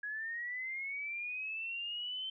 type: linear sweep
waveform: sine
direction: up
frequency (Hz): 1661.2 to 3100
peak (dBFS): -37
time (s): 0.03-2.3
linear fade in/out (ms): 5
effects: none